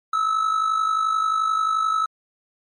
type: tone with amplitude modulation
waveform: triangle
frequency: 1300 Hz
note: E6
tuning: 24 cents flat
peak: -14 dBFS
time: 0.13-2.06 s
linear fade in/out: 5 ms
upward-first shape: sine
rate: 51.4 Hz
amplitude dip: 60%
effects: MP3 48 kbps